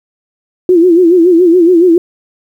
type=tone with vibrato; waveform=sine; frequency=347.9 Hz; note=F4; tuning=7 cents flat; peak=-3 dBFS; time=0.69-1.98 s; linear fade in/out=2 ms; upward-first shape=sine; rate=7.1 Hz; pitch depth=110 cents each way; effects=7-bit